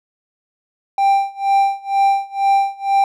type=tone with tremolo; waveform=triangle; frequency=789 Hz; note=G5; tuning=11 cents sharp; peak=-8 dBFS; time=0.98-3.04 s; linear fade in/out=2 ms; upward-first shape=sine; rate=2.1 Hz; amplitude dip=95%; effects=none